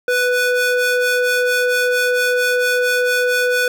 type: ring-modulated tone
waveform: square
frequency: 493.9 Hz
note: B4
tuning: in tune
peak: -12 dBFS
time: 0.08-3.68 s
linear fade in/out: 2 ms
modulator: 990 Hz
effects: none